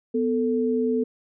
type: tone pair together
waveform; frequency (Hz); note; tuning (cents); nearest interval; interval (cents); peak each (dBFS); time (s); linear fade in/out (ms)
sine; 248.3 / 442.4; B3 / A4; +9 / +9; minor seventh; 1000; -23; 0.14-1.04; 10
effects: none